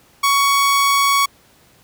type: tone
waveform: sawtooth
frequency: 1118 Hz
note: C#6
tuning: 14 cents sharp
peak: -9 dBFS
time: 0.23-1.26 s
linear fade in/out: 10 ms
effects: pink hiss -52 dBFS RMS until 1.83 s + high-pass 60 Hz 12 dB/octave